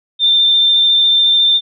sine tone with vibrato, 3582 Hz, A7, 30 cents sharp, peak -8 dBFS, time 0.19-1.61 s, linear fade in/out 50 ms, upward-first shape sine, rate 14 Hz, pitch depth 13 cents each way, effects none

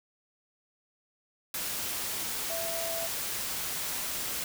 sine tone in noise, 664 Hz, E5, 12 cents sharp, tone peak -35 dBFS, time 2.5-3.07 s, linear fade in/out 2 ms, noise white, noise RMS -34 dBFS, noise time 1.54-4.44 s, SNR -4 dB, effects none

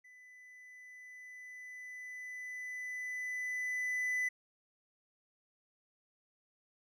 triangle tone with level ramp, 1999 Hz, B6, 20 cents sharp, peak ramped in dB -54 to -29 dBFS, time 0.04-4.29 s, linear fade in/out 10 ms, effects none

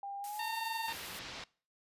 sine tone with pitch glide, 798 to 890.6 Hz, G5 to A5, +31 to +21 cents, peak -39 dBFS, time 0.03-0.9 s, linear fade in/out 2 ms, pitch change +190 cents, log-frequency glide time 0.19-0.54 s
blue noise with tremolo, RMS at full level -46 dBFS, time 0.24-1.19 s, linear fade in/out 0 ms, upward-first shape sine, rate 10 Hz, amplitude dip 25%
harmonic tone, 913 Hz, A#5, 36 cents flat, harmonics 1 / 2 / 3 / 4 / 5, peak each -40 / -43 / -45 / -46 / -47 dBFS, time 0.39-0.93 s, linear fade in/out 5 ms
white low-pass noise, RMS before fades -46 dBFS, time 0.88-1.44 s, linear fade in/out 2 ms, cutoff 4800 Hz, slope 24 dB/octave
effects noise-tail reverb RT60 0.4 s tail -22 dB re dry + resampled to 32000 Hz

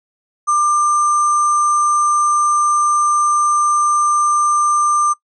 sine tone with sample-and-hold, 1192 Hz, D6, 25 cents sharp, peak -11 dBFS, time 0.47-5.14 s, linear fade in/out 20 ms, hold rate 7350 Hz, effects noise-tail reverb RT60 0.1 s tail -24 dB re dry + resampled to 22050 Hz

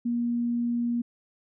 sine tone, 237.8 Hz, A#3, 35 cents sharp, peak -24 dBFS, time 0.05-1.02 s, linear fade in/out 10 ms, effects none

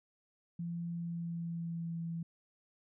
sine tone with pitch glide, 170.4 to 166.8 Hz, F3 to E3, -42 to +21 cents, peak -36 dBFS, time 0.59-2.23 s, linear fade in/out 5 ms, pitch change -37 cents, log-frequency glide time 0.89-1.98 s, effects none

